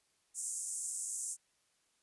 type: band-pass noise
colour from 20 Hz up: white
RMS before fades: -40 dBFS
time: 0.34-1.37 s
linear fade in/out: 50 ms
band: 6800 to 9600 Hz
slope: 48 dB/octave
effects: white hiss -75 dBFS RMS until 2.02 s + resampled to 24000 Hz